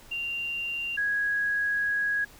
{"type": "tone pair in turn", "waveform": "sine", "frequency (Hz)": [2776, 1657.5], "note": ["F7", "G#6"], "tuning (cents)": [-11, -4], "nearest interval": "major sixth", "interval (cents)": 893, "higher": "first", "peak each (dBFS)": [-29, -24], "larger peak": "second", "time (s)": [[0.11, 0.97], [0.97, 2.25]], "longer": "second", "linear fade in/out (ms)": 10, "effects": ["pink hiss -52 dBFS RMS until 2.39 s"]}